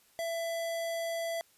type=tone; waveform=square; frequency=667 Hz; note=E5; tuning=20 cents sharp; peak=-33 dBFS; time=0.19-1.41 s; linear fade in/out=0 ms; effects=white hiss -65 dBFS RMS until 1.57 s + resampled to 32000 Hz